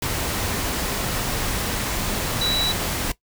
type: tone in noise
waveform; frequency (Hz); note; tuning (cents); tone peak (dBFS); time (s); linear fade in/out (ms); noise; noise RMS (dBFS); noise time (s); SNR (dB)
sine; 3927; B7; -11; -21; 2.41-2.72; 5; pink; -25; 0.02-3.12; +1
effects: noise-tail reverb RT60 0.1 s tail -17 dB re dry